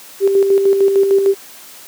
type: tone with tremolo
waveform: sine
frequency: 392.9 Hz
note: G4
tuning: 4 cents sharp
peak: -7 dBFS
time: 0.2-1.35 s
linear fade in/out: 50 ms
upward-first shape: square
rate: 6.6 Hz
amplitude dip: 45%
effects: white hiss -38 dBFS RMS until 1.87 s + high-pass 200 Hz 12 dB/octave